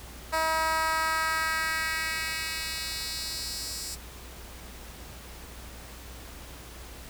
10% pulse tone with high-pass filter sweep, 320 Hz, D#4, 49 cents sharp, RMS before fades -30 dBFS, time 0.32-3.96 s, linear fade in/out 20 ms, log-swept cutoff 740 to 6300 Hz, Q 1.6, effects added 60 Hz sine -45 dBFS peak until 7.09 s + pink hiss -46 dBFS RMS until 7.09 s

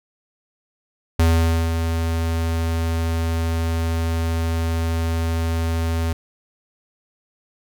square tone with ADSR envelope, 82.41 Hz, E2, in tune, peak -13 dBFS, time 1.19-6.13 s, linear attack 6 ms, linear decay 500 ms, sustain -7 dB, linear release 4 ms, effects none

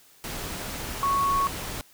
sine tone in noise, 1108.7 Hz, C#6, in tune, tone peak -21 dBFS, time 1.03-1.47 s, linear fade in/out 0 ms, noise pink, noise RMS -34 dBFS, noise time 0.24-1.81 s, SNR +10 dB, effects white hiss -56 dBFS RMS until 1.93 s

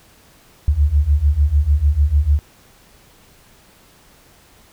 sine beating tone pair, 69.3 / 76 Hz, C#2 / D#2, 0 / -40 cents, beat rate 6.7 Hz, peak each -16 / -14 dBFS, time 0.68-2.39 s, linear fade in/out 0 ms, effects pink hiss -50 dBFS RMS until 4.72 s

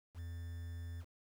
triangle tone with quantisation, 84.9 Hz, F2, 48 cents flat, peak -40 dBFS, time 0.14-1.05 s, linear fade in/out 50 ms, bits 10, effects none

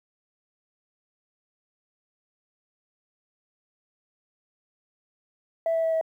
sine tone with pitch steps, 659.3 / 654.7 / 650.2 / 645.7 Hz, E5 / E5 / E5 / E5, 0 / -12 / -24 / -36 cents, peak -20 dBFS, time 5.66-6.012 s, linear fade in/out 2 ms, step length 88 ms, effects tanh soft clip ceiling -19 dBFS + 10-bit

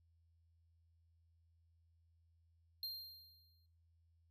square tone with exponential decay, 4190 Hz, C8, 2 cents sharp, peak -40 dBFS, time 2.83-3.66 s, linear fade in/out 1 ms, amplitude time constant 180 ms, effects noise-tail reverb RT60 0.5 s tail -17 dB re dry + added 83 Hz sine -70 dBFS peak until 4.3 s

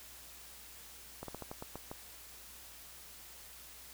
slowing click train, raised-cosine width 1 ms, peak -28 dBFS, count 8, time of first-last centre 1.23-1.915 s, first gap 53 ms, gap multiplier 1.2, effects added 60 Hz sine -63 dBFS peak until 3.93 s + white hiss -53 dBFS RMS until 3.93 s

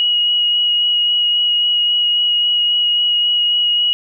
sine tone with vibrato, 2900 Hz, F#7, 35 cents flat, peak -12 dBFS, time 0-3.93 s, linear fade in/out 0 ms, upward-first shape sine, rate 3.7 Hz, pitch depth 9 cents each way, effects none

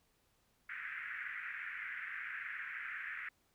pink band-pass noise, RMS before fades -44 dBFS, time 0.69-3.29 s, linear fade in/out 5 ms, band 1500 to 2200 Hz, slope 48 dB/octave, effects pink hiss -75 dBFS RMS until 3.54 s

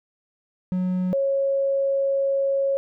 triangle / sine tone pair in turn, 183.1 / 548.7 Hz, F#3 / C#5, -18 / -18 cents, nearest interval octave + perfect fifth, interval 1900 cents, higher second, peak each -19 dBFS, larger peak neither, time 0.72-1.13 / 1.13-2.77 s, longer second, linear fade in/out 0 ms, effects none

